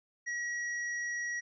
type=tone with tanh clipping; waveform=sine; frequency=1913 Hz; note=A#6; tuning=44 cents sharp; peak=-35 dBFS; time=0.26-1.41 s; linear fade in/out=20 ms; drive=18 dB; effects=resampled to 16000 Hz